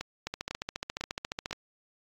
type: two click trains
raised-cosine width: 0.2 ms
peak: -17 / -16 dBFS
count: 4 / 19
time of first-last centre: 0.01-1.51 / 0.27-1.529 s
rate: 2 / 14.3 Hz
effects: AAC 64 kbps